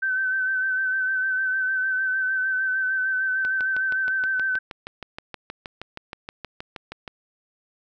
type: tone with vibrato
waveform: sine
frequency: 1534 Hz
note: G6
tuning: 38 cents flat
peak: -21 dBFS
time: 0.02-4.59 s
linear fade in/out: 10 ms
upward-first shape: sine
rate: 6.6 Hz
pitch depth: 30 cents each way
type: click train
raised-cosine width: 0.3 ms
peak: -18 dBFS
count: 24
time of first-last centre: 3.45-7.078 s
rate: 6.34 Hz
effects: none